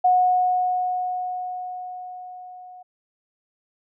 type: tone with level ramp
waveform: sine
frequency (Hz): 730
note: F#5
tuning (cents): -24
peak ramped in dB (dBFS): -13 to -40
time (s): 0.04-2.83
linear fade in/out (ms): 10
effects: none